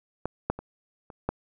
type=clicks; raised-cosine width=1 ms; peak=-14 / -10 / -23 / -29 / -12 dBFS; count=5; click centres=0.256 / 0.5 / 0.59 / 1.102 / 1.29 s; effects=none